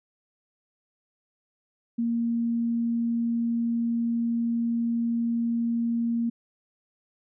sine tone, 233.1 Hz, A#3, in tune, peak -23 dBFS, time 1.98-6.3 s, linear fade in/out 10 ms, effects none

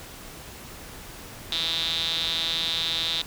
sawtooth tone with band-pass filter, 164.4 Hz, E3, 4 cents flat, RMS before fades -27 dBFS, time 1.52-3.22 s, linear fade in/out 2 ms, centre 3700 Hz, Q 9.6, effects pink hiss -42 dBFS RMS until 3.26 s

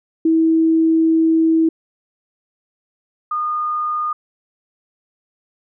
sine tone pair in turn, 323.8 / 1222.5 Hz, E4 / D#6, -31 / -31 cents, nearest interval octave + major seventh, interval 2300 cents, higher second, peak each -11 / -18 dBFS, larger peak first, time 0.25-1.69 / 3.31-4.13 s, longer first, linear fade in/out 5 ms, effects none

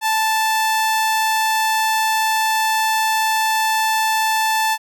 sawtooth tone, 879 Hz, A5, 2 cents flat, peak -12 dBFS, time 0.01-4.78 s, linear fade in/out 50 ms, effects none

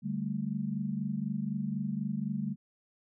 sine chord, D suspended fourth, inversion none, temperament equal, 146.83 / 196 / 220 Hz, D3 / G3 / A3, 0 / 0 / 0 cents, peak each -37 / -34 / -35 dBFS, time 0.02-2.56 s, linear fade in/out 50 ms, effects none

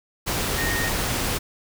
sine tone in noise, 1853 Hz, A#6, 11 cents flat, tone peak -26 dBFS, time 0.57-0.9 s, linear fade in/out 20 ms, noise pink, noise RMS -25 dBFS, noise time 0.26-1.39 s, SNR -4 dB, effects none

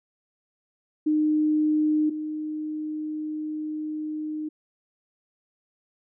sine tone pair in turn, 305.8 / 307.1 Hz, D#4 / D#4, -30 / -23 cents, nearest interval unison, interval 7 cents, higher second, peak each -19 / -28 dBFS, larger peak first, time 1.06-2.1 / 2.1-4.49 s, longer second, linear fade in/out 10 ms, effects none

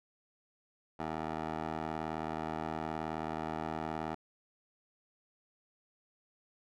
15% pulse tone with band-pass filter, 79 Hz, D#2, 27 cents sharp, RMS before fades -38 dBFS, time 0.99-4.15 s, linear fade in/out 10 ms, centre 750 Hz, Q 1.1, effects none

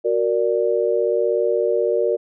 sine chord, Gb augmented, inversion none, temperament equal, 370 / 466.2 / 587.3 Hz, Gb4 / Bb4 / D5, 0 / 0 / 0 cents, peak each -22 / -19 / -22 dBFS, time 0.04-2.17 s, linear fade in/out 20 ms, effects none

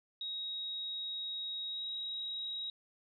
sine tone with pitch glide, 3790 to 3816 Hz, A#7 to A#7, +28 to +40 cents, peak -37 dBFS, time 0.21-2.7 s, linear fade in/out 2 ms, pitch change +12 cents, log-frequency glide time 1.68-1.84 s, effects none

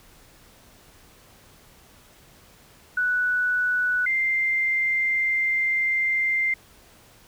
sine tone pair in turn, 1480 / 2093 Hz, F#6 / C7, 0 / 0 cents, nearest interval tritone, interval 600 cents, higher second, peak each -20 dBFS, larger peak neither, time 2.97-4.06 / 4.06-6.54 s, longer second, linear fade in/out 5 ms, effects pink hiss -53 dBFS RMS until 7.27 s

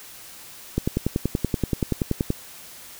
click train, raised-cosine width 3 ms, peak -8 dBFS, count 17, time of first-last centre 0.78-2.304 s, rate 10.5 Hz, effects white hiss -43 dBFS RMS until 2.99 s

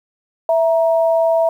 sine tone pair together, 659.3 / 939.4 Hz, E5 / A#5, 0 / +13 cents, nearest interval tritone, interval 613 cents, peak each -12 / -22 dBFS, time 0.49-1.49 s, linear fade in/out 2 ms, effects 8-bit

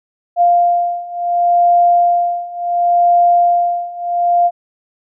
sine beating tone pair, 698 / 698.7 Hz, F5 / F5, -1 / +1 cents, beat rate 0.7 Hz, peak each -14 / -12 dBFS, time 0.36-4.51 s, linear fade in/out 50 ms, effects none

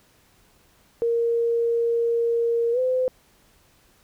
sine tone with pitch glide, 466.2 to 511.3 Hz, A#4 to C5, 0 to -40 cents, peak -19 dBFS, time 1.02-3.08 s, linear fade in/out 0 ms, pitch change +160 cents, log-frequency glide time 2.72-2.79 s, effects pink hiss -59 dBFS RMS until 4.03 s

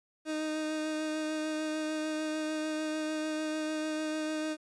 30% pulse tone with vibrato, 310 Hz, D#4, 6 cents flat, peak -29 dBFS, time 0.25-4.57 s, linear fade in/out 50 ms, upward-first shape sine, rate 6.7 Hz, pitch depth 13 cents each way, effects resampled to 22050 Hz + 11-bit

